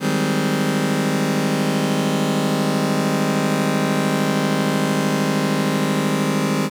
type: chord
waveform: sawtooth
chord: Ab major seventh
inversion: second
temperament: just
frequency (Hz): 155.74 / 194.67 / 207.7 / 259.6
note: Eb3 / G3 / Ab3 / C4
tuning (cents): +2 / -12 / 0 / -13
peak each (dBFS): -19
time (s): 0-6.7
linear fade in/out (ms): 50
effects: low-pass 12000 Hz 12 dB/octave + 8-bit